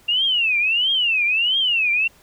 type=tone with vibrato; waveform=sine; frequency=2763 Hz; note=F7; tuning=19 cents flat; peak=-16 dBFS; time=0.08-2.08 s; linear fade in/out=10 ms; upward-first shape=triangle; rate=1.5 Hz; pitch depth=290 cents each way; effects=pink hiss -53 dBFS RMS until 2.22 s